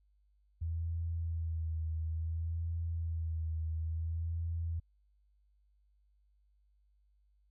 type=tone with vibrato; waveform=sine; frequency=81.7 Hz; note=E2; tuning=15 cents flat; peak=-33 dBFS; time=0.61-4.8 s; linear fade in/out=10 ms; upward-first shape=sine; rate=0.58 Hz; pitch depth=37 cents each way; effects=added 50 Hz sine -67 dBFS peak until 7.5 s